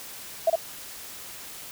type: tone with echo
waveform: sine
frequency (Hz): 659.3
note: E5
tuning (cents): 0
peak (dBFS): -16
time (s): 0.47-0.5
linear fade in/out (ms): 5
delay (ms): 57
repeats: 1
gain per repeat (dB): -2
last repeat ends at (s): 0.557
effects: white hiss -41 dBFS RMS until 1.71 s